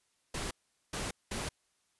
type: noise bursts at uneven times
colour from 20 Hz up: pink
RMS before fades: -37 dBFS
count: 3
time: 0.34-0.51 / 0.93-1.11 / 1.31-1.49 s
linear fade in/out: 5 ms
effects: white hiss -75 dBFS RMS until 1.99 s + resampled to 24000 Hz